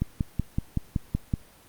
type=click train; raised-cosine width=5 ms; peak=-12 dBFS; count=8; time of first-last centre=0.02-1.338 s; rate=5.31 Hz; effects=pink hiss -54 dBFS RMS until 1.68 s + Opus 24 kbps